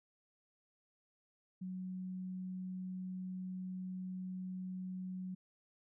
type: tone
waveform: sine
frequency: 185 Hz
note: F#3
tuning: in tune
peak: -40 dBFS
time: 1.61-5.35 s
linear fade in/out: 10 ms
effects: none